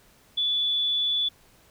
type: tone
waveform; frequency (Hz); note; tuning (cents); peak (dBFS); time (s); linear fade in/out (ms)
sine; 3453; A7; -33; -22; 0.37-1.29; 10
effects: pink hiss -58 dBFS RMS until 1.7 s